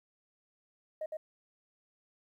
sine tone with echo, 623 Hz, D#5, 2 cents sharp, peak -33 dBFS, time 1.01-1.06 s, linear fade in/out 5 ms, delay 110 ms, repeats 1, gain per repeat -2 dB, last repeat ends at 1.17 s, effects tanh soft clip ceiling -31 dBFS + 12-bit

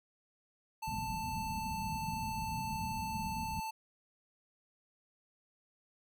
square tone, 884 Hz, A5, 8 cents sharp, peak -38 dBFS, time 0.82-3.71 s, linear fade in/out 10 ms
white low-pass noise, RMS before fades -42 dBFS, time 0.87-3.6 s, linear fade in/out 2 ms, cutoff 240 Hz, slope 96 dB/octave
effects none

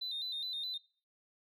sine tone with vibrato, 3836 Hz, A#7, 49 cents sharp, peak -35 dBFS, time 0.01-0.78 s, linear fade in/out 10 ms, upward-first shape square, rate 4.8 Hz, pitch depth 74 cents each way, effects noise-tail reverb RT60 0.4 s tail -21 dB re dry + tanh soft clip ceiling -33 dBFS

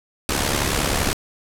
pink noise with amplitude modulation, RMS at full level -18 dBFS, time 0.29-1.13 s, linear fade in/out 0 ms, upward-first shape sine, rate 70.5 Hz, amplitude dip 65%, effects low-pass 12000 Hz 12 dB/octave

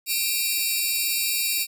10% pulse tone cluster, 2353 / 2443 / 2706 / 3841 / 4504 Hz, D7 / D#7 / E7 / B7 / C#8, +3 / -32 / +45 / -49 / +27 cents, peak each -21 dBFS, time 0.06-1.67 s, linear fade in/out 50 ms, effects none

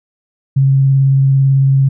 sine tone with vibrato, 135.8 Hz, C#3, 35 cents flat, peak -7 dBFS, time 0.56-1.89 s, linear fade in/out 10 ms, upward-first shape sine, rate 18 Hz, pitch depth 14 cents each way, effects none

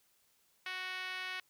5% pulse tone with band-pass filter, 370.5 Hz, F#4, 2 cents sharp, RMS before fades -41 dBFS, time 0.66-1.4 s, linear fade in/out 2 ms, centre 2000 Hz, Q 1.2, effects white hiss -72 dBFS RMS until 1.49 s

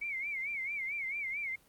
sine tone with vibrato, 2217 Hz, C#7, in tune, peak -34 dBFS, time 0.01-1.56 s, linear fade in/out 10 ms, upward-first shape sine, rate 4.5 Hz, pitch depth 120 cents each way, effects pink hiss -64 dBFS RMS until 1.68 s + Opus 24 kbps

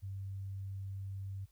sine tone, 97.3 Hz, G2, 12 cents flat, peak -39 dBFS, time 0.02-1.46 s, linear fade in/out 20 ms, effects added 50 Hz sine -67 dBFS peak until 1.51 s + white hiss -75 dBFS RMS until 1.51 s

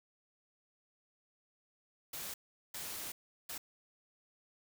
white noise bursts at uneven times, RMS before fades -43 dBFS, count 3, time 2.13-2.34 / 2.74-3.12 / 3.49-3.58 s, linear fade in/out 5 ms, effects none

